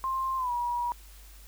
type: tone with pitch glide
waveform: sine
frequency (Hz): 1055 to 961.9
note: C6 to B5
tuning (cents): +14 to -46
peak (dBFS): -27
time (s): 0.04-0.92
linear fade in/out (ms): 0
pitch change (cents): -160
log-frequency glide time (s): 0.37-0.52
effects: added 50 Hz sine -48 dBFS peak until 1.47 s + white hiss -55 dBFS RMS until 1.47 s